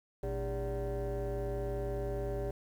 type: tone with frequency modulation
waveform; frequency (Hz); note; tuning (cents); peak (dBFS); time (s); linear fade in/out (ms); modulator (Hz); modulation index
sine; 227.4; A#3; -43; -30; 0.23-2.51; 5; 175; 2.2
effects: tanh soft clip ceiling -32 dBFS + 10-bit